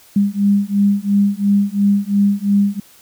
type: beating tone pair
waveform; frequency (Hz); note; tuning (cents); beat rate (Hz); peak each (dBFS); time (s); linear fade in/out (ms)
sine; 200 / 202.9; G3 / G#3; +35 / -40; 2.9; -15; 0.16-2.8; 5
effects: white hiss -47 dBFS RMS until 3.01 s